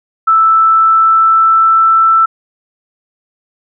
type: tone with pitch glide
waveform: sine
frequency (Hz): 1318.5 to 1328.4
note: E6 to E6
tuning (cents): 0 to +13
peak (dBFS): -5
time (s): 0.27-2.26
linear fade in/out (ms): 10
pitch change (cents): +13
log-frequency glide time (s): 0.39-1.99
effects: none